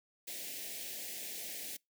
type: band-stop noise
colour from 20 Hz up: white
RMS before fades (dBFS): -43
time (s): 0.27-1.77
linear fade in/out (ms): 10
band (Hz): 750 to 1800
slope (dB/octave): 48
effects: noise-tail reverb RT60 0.2 s tail -26 dB re dry + high-pass 200 Hz 12 dB/octave